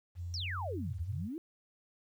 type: tone with pitch glide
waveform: sine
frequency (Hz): 87.31 to 91.23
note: F2 to F#2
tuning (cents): 0 to -24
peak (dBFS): -37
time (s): 0.15-1.29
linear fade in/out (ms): 50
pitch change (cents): +76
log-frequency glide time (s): 0.31-0.57
type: exponential two-way sweep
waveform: sine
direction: down then up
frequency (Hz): 5800 to 70.2 to 351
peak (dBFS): -37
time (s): 0.34-1.38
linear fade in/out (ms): 0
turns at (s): 1
effects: 11-bit